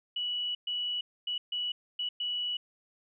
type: tone bursts at uneven times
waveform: sine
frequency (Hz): 2943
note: F#7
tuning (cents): -10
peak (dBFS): -30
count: 6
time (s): 0.16-0.55 / 0.67-1.01 / 1.27-1.38 / 1.52-1.72 / 1.99-2.09 / 2.2-2.57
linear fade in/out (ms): 5
effects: none